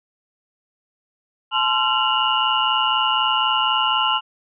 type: tone cluster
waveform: sine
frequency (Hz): 867 / 1039 / 1363 / 2809 / 2933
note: A5 / C6 / F6 / F7 / F#7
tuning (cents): -26 / -12 / -43 / +9 / -16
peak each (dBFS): -23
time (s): 1.51-4.21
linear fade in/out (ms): 50
effects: none